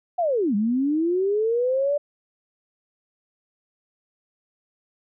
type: linear two-way sweep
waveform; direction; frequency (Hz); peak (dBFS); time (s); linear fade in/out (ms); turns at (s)
sine; down then up; 736 to 197.2 to 589; -19; 0.18-1.98; 10; 0.55
effects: none